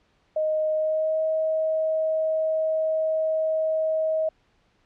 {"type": "tone with pitch glide", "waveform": "sine", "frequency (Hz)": [622, 633.6], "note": ["D#5", "D#5"], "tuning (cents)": [-1, 31], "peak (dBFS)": -21, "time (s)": [0.36, 4.29], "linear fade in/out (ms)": 5, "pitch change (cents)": 32, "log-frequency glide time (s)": [0.74, 1.22], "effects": ["pink hiss -65 dBFS RMS until 4.85 s", "low-pass 4000 Hz 12 dB/octave"]}